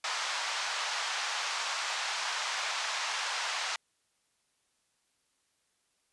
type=band-pass noise; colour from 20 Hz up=pink; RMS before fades=-34 dBFS; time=0.04-3.76 s; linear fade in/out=2 ms; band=820 to 6600 Hz; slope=24 dB/octave; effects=white hiss -75 dBFS RMS until 6.12 s + resampled to 24000 Hz